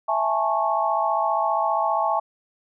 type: chord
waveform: sine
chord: A major seventh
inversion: second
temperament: just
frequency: 660 / 825 / 880 / 1100 Hz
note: E5 / G#5 / A5 / C#6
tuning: +2 / -12 / 0 / -14 cents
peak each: -25 dBFS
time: 0.08-2.2 s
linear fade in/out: 10 ms
effects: none